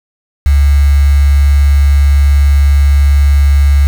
sine tone with quantisation, 70.6 Hz, C#2, 32 cents sharp, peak -4 dBFS, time 0.46-3.87 s, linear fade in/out 0 ms, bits 4, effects none

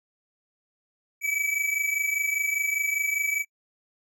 square tone pair together, 2284 / 2309 Hz, D7 / D7, -49 / -30 cents, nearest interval unison, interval 19 cents, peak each -27 / -29 dBFS, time 1.21-3.45 s, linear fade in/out 50 ms, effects noise-tail reverb RT60 0.1 s tail -26 dB re dry

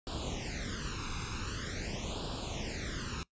pink noise with flanger, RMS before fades -38 dBFS, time 0.07-3.23 s, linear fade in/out 0 ms, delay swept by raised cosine 0.24 to 0.8 ms, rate 0.45 Hz, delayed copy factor +0.95, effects noise-tail reverb RT60 0.1 s tail -20 dB re dry + resampled to 16000 Hz

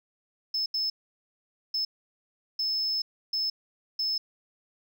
sine tone bursts at uneven times, 5230 Hz, E8, 15 cents flat, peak -24 dBFS, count 6, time 0.54-0.66 / 0.74-0.9 / 1.74-1.85 / 2.59-3.02 / 3.33-3.5 / 3.99-4.18 s, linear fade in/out 5 ms, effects tanh soft clip ceiling -23 dBFS

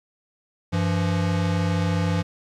square tone pair together, 96.56 / 170 Hz, G2 / F3, -26 / -46 cents, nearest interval minor seventh, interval 980 cents, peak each -24 dBFS, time 0.72-2.23 s, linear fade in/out 20 ms, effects low-pass 6000 Hz 12 dB/octave + 10-bit

